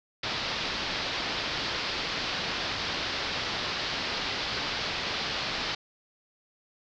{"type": "low-pass noise", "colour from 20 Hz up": "white", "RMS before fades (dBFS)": -32, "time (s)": [0.23, 5.75], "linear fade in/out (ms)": 5, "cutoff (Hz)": 5000, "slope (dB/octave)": 48, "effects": []}